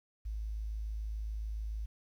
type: tone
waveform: sine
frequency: 53.5 Hz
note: A1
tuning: 48 cents flat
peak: -35 dBFS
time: 0.25-1.86 s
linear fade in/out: 10 ms
effects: 11-bit